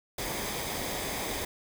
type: noise with comb filter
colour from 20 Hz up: pink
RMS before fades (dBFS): -34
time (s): 0.18-1.45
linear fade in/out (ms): 5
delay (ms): 0.71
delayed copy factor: -0.5
effects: none